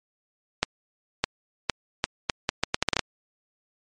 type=accelerating click train; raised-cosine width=0.2 ms; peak=-3 dBFS; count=13; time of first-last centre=0.63-2.993 s; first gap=610 ms; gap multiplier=0.75; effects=MP3 48 kbps